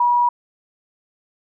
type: tone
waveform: sine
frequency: 966 Hz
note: B5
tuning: 39 cents flat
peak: -13 dBFS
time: 0-0.29 s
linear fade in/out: 5 ms
effects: none